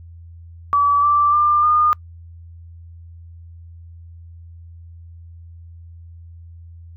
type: tone with pitch steps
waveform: sine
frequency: 1148 / 1170.8 / 1194 / 1217.7 Hz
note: D6 / D6 / D6 / D#6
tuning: -40 / -6 / +28 / -38 cents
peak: -12 dBFS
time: 0.73-1.93 s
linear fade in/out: 0 ms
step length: 300 ms
effects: noise-tail reverb RT60 0.1 s tail -26 dB re dry + added 84 Hz sine -37 dBFS peak until 6.96 s